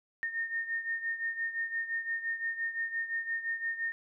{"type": "beating tone pair", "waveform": "sine", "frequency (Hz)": [1829, 1834.8], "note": ["A#6", "A#6"], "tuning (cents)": [-33, -28], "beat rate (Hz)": 5.8, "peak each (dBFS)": [-33, -38], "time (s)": [0.23, 3.92], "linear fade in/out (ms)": 0, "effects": []}